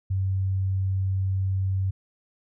sine tone, 95.5 Hz, G2, 45 cents flat, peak -22 dBFS, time 0.1-1.91 s, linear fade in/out 10 ms, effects none

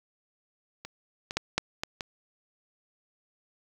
clicks, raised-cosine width 0.2 ms, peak -23 / -17 / -9 / -7 / -13 / -16 dBFS, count 6, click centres 0.85 / 1.309 / 1.37 / 1.58 / 1.835 / 2.008 s, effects 7-bit

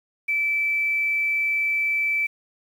sine tone, 2319 Hz, D7, 22 cents flat, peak -20 dBFS, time 0.28-2.27 s, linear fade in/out 10 ms, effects 8-bit

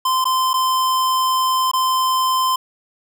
square tone with dropouts, 1035 Hz, C6, 19 cents flat, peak -16 dBFS, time 0.05-2.56 s, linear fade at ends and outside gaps 5 ms, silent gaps 0.243-0.253 / 0.533-0.539 / 1.715-1.734 s, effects none

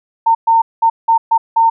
sine tone bursts at uneven times, 910 Hz, A#5, 42 cents flat, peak -7 dBFS, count 6, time 0.26-0.35 / 0.47-0.62 / 0.82-0.9 / 1.08-1.18 / 1.31-1.38 / 1.56-1.7 s, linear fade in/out 10 ms, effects none

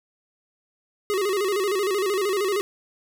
square tone with vibrato, 393.5 Hz, G4, 7 cents sharp, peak -22 dBFS, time 1.1-2.61 s, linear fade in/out 0 ms, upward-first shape square, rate 13 Hz, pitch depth 91 cents each way, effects none

